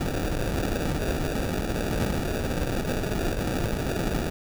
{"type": "noise with sample-and-hold", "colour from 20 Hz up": "pink", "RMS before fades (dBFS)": -27, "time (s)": [0, 4.3], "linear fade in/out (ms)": 10, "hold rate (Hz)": 1050, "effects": []}